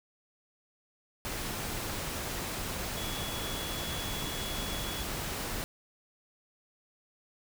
sine tone in noise, 3373 Hz, G#7, 26 cents sharp, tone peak -41 dBFS, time 2.97-5.03 s, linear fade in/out 0 ms, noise pink, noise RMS -36 dBFS, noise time 1.25-5.64 s, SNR -8 dB, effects none

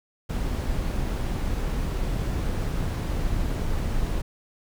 brown noise with amplitude modulation, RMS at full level -25 dBFS, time 0.29-4.22 s, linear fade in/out 10 ms, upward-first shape sine, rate 213 Hz, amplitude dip 25%, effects none

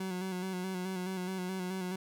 30% pulse tone with vibrato, 185.2 Hz, F#3, 2 cents sharp, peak -32 dBFS, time 0-1.96 s, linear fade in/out 5 ms, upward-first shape square, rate 4.7 Hz, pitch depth 35 cents each way, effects none

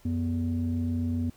sine tone pair together, 90.5 / 244 Hz, F#2 / B3, -38 / -21 cents, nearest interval octave + perfect fourth, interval 1717 cents, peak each -27 dBFS, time 0.05-1.3 s, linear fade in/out 5 ms, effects tanh soft clip ceiling -21 dBFS + pink hiss -59 dBFS RMS until 1.36 s

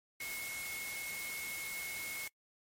sine tone in noise, 2177 Hz, C#7, 32 cents flat, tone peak -41 dBFS, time 0.2-2.28 s, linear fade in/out 5 ms, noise white, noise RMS -44 dBFS, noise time 0.2-2.28 s, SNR 0 dB, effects noise-tail reverb RT60 0.1 s tail -25 dB re dry + MP3 64 kbps

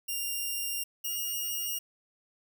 5% pulse tone pair in turn, 2794 / 2851 Hz, F7 / F7, 0 / +35 cents, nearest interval unison, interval 35 cents, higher second, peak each -22 dBFS, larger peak neither, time 0.08-0.84 / 1.04-1.79 s, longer first, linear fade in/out 10 ms, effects none

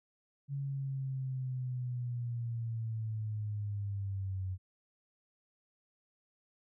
sine linear sweep, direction down, 140.4 to 92.5 Hz, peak -34 dBFS, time 0.48-4.58 s, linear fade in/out 50 ms, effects none

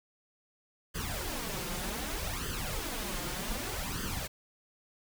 pink noise with flanger, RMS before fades -36 dBFS, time 0.94-4.28 s, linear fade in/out 20 ms, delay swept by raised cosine 0.63 to 5.73 ms, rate 0.65 Hz, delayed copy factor +0.75, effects none

